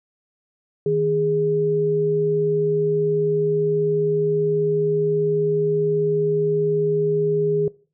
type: tone pair together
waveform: sine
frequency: 156.3 / 412.5 Hz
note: D#3 / G#4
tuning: +8 / -12 cents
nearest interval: octave + perfect fourth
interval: 1680 cents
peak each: -24 / -18 dBFS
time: 0.86-7.68 s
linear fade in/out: 2 ms
effects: noise-tail reverb RT60 0.4 s tail -21 dB re dry